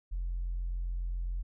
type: tone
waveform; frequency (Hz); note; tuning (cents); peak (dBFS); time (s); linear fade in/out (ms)
sine; 43.65; F1; 0; -30; 0.11-1.43; 20
effects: tanh soft clip ceiling -28 dBFS